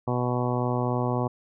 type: harmonic tone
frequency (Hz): 123.47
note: B2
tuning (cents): 0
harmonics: 1 / 2 / 3 / 4 / 5 / 6 / 7 / 8 / 9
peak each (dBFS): -27 / -30 / -32 / -33 / -34 / -35 / -35 / -36 / -37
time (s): 0.07-1.28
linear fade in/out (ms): 10
effects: none